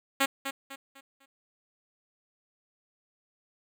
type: tone with echo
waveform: 5% pulse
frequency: 272.9 Hz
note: C#4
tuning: 27 cents flat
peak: -11 dBFS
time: 0.2-0.26 s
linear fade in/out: 10 ms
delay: 250 ms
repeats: 4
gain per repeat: -9 dB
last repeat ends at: 1.26 s
effects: none